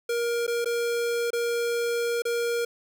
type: tone with dropouts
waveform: square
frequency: 471.3 Hz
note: A#4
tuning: 19 cents sharp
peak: -25 dBFS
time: 0.09-2.65 s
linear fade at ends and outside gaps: 5 ms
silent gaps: 0.467-0.477 / 0.646-0.657 / 1.305-1.331 / 2.221-2.252 s
effects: none